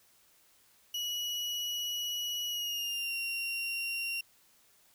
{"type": "tone with pitch glide", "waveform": "35% pulse", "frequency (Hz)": [2921, 2757], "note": ["F#7", "F7"], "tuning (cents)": [-23, -23], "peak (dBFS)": -31, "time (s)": [0.94, 4.21], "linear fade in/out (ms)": 5, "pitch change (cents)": -100, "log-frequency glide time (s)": [2.48, 3.14], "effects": ["white hiss -65 dBFS RMS until 4.94 s"]}